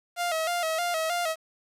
sawtooth tone with vibrato, 670 Hz, E5, 28 cents sharp, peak -22 dBFS, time 0.16-1.36 s, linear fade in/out 50 ms, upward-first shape square, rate 3.2 Hz, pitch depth 76 cents each way, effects resampled to 32000 Hz + 9-bit

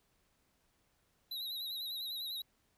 square tone with vibrato, 3900 Hz, B7, 23 cents flat, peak -39 dBFS, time 1.31-2.42 s, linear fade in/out 5 ms, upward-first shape sine, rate 10 Hz, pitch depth 73 cents each way, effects pink hiss -75 dBFS RMS until 2.77 s

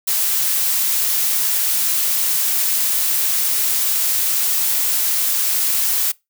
blue noise, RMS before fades -18 dBFS, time 0.07-6.12 s, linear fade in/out 10 ms, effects noise-tail reverb RT60 0.2 s tail -23 dB re dry

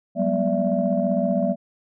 sine tone cluster, 185.7 / 201.2 / 243.5 / 580 / 666 Hz, F#3 / G3 / B3 / D5 / E5, +7 / +45 / -24 / -22 / +18 cents, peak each -25 dBFS, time 0.15-1.56 s, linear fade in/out 50 ms, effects tanh soft clip ceiling -7 dBFS

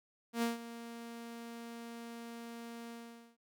sawtooth tone with ADSR envelope, 233.1 Hz, A#3, in tune, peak -26 dBFS, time 0.33-3.37 s, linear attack 94 ms, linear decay 150 ms, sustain -15 dB, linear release 470 ms, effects none

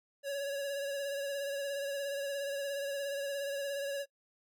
square tone with vibrato, 560 Hz, C#5, 18 cents sharp, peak -35 dBFS, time 0.23-4.06 s, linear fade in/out 50 ms, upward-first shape sine, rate 17 Hz, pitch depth 33 cents each way, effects noise-tail reverb RT60 0.1 s tail -23 dB re dry

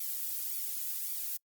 violet noise with flanger, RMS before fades -36 dBFS, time 0-1.37 s, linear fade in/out 5 ms, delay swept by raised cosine 0.86 to 2.06 ms, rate 1.8 Hz, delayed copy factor +0.6, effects noise-tail reverb RT60 0.1 s tail -26 dB re dry + Opus 48 kbps

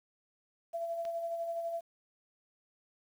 sine tone with tremolo, 673 Hz, E5, 36 cents sharp, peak -32 dBFS, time 0.73-1.81 s, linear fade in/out 20 ms, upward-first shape sine, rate 12 Hz, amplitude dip 40%
click, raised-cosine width 0.2 ms, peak -31 dBFS, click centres 1.052 s
effects 10-bit

